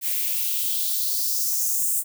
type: noise with high-pass filter sweep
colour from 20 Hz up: violet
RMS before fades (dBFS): -24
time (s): 0.01-2.04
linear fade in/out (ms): 50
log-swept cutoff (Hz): 2000 to 8400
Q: 3.1
effects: none